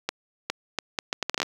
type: accelerating click train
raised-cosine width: 0.2 ms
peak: -8 dBFS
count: 12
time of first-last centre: 0.09-1.43 s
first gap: 410 ms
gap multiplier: 0.7
effects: high-pass 200 Hz 12 dB/octave + 7-bit